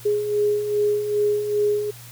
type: beating tone pair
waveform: sine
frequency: 414.1 / 416.6 Hz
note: G#4 / G#4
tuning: -5 / +5 cents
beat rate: 2.5 Hz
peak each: -27 / -19 dBFS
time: 0.05-1.91 s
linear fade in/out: 10 ms
effects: added 119 Hz sine -42 dBFS peak until 2.11 s + white hiss -44 dBFS RMS until 2.11 s